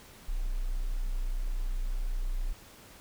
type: tone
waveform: sine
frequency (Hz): 30.87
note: B0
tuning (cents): 0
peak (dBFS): -28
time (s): 0.28-2.53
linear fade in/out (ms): 10
effects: pink hiss -53 dBFS RMS until 3 s